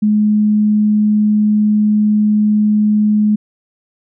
sine tone, 211.1 Hz, G#3, 29 cents sharp, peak -9 dBFS, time 0.02-3.36 s, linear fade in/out 10 ms, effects none

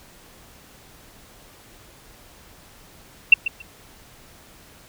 sine tone with echo, 2701 Hz, E7, 42 cents sharp, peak -4 dBFS, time 3.32-3.34 s, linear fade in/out 5 ms, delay 140 ms, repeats 2, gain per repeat -15 dB, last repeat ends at 3.62 s, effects pink hiss -49 dBFS RMS until 4.88 s

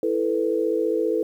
sine chord, E suspended fourth, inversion none, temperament just, 329.6 / 439.5 / 494.4 Hz, E4 / A4 / B4, 0 / -2 / +2 cents, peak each -25 / -23 / -25 dBFS, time 0.03-1.23 s, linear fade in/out 2 ms, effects 9-bit

